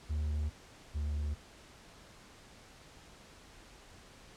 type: tone pair in turn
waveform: triangle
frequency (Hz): 75.3 / 73.88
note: D2 / D2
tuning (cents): +44 / +11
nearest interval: unison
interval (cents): 33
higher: first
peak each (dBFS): -29 / -30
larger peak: first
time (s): 0.09-0.5 / 0.94-1.35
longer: neither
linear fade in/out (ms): 20
effects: pink hiss -56 dBFS RMS until 4.36 s + low-pass 8000 Hz 12 dB/octave